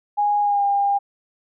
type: tone with pitch glide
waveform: sine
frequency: 825 to 803.4 Hz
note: G#5 to G5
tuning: -12 to +42 cents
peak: -16 dBFS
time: 0.17-0.99 s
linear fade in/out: 20 ms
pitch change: -46 cents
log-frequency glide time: 0.41-0.64 s
effects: none